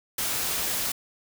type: noise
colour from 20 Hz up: white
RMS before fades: -28 dBFS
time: 0.18-0.92 s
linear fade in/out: 5 ms
effects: none